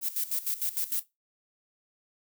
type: noise with tremolo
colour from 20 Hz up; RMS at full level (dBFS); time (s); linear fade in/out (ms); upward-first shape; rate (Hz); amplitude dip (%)
violet; -29; 0.01-1.04; 50; square; 6.6; 80
effects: noise-tail reverb RT60 0.2 s tail -19 dB re dry